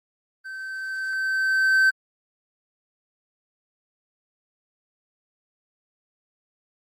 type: tone with level ramp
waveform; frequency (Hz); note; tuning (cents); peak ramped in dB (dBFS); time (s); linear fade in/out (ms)
triangle; 1545; G6; -26; -32 to -12; 0.44-1.91; 20
effects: Opus 24 kbps